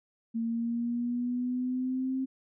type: exponential sweep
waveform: sine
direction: up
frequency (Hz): 227.4 to 264.6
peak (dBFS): -28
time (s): 0.34-2.26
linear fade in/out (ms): 20
effects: none